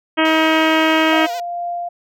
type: harmonic tone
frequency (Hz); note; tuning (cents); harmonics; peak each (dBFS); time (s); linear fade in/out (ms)
317.7; D#4; +36; 1 / 2 / 3 / 4 / 5 / 6 / 7 / 8 / 9 / 10; -16 / -19 / -21 / -22 / -23 / -24 / -24 / -25 / -26 / -26; 0.17-1.27; 20
type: tone with vibrato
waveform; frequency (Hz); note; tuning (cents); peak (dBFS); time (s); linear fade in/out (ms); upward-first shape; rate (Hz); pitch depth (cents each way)
5% pulse; 490; B4; -14; -19; 0.25-1.4; 2; sine; 11; 86
type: tone with tremolo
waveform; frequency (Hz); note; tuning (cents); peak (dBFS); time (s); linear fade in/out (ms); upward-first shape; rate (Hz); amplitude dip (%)
sine; 697; F5; -4; -20; 1.12-1.89; 10; triangle; 2.2; 25
effects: none